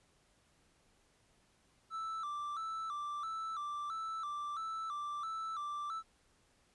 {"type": "tone with vibrato", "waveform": "triangle", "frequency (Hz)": 1244.5, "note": "D#6", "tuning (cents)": 0, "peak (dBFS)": -36, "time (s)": [1.9, 6.03], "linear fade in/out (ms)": 50, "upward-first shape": "square", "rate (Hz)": 1.5, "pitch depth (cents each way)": 100, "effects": ["pink hiss -71 dBFS RMS until 6.74 s", "resampled to 24000 Hz"]}